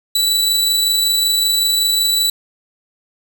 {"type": "tone with amplitude modulation", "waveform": "sawtooth", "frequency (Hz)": 3951, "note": "B7", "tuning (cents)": 0, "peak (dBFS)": -9, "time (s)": [0.15, 2.3], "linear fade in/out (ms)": 5, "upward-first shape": "sine", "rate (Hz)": 25.3, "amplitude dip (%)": 25, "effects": []}